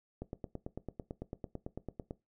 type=click train; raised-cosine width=2 ms; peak=-26 dBFS; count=18; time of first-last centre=0.22-2.109 s; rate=9 Hz; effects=noise-tail reverb RT60 0.2 s tail -18 dB re dry